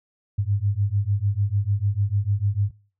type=beating tone pair; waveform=sine; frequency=98 / 104.7 Hz; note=G2 / G#2; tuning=0 / +15 cents; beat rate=6.7 Hz; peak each=-23 dBFS; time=0.38-2.71 s; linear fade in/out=10 ms; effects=noise-tail reverb RT60 0.4 s tail -22 dB re dry